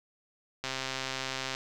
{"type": "click train", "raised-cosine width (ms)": 0.2, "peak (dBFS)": -16, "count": 121, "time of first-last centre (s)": [0.64, 1.549], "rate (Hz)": 132, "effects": []}